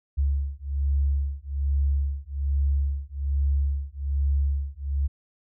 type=beating tone pair; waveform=sine; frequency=69.3 / 70.5 Hz; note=C#2 / C#2; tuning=0 / +30 cents; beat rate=1.2 Hz; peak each=-25 dBFS; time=0.17-5.08 s; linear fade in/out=20 ms; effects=none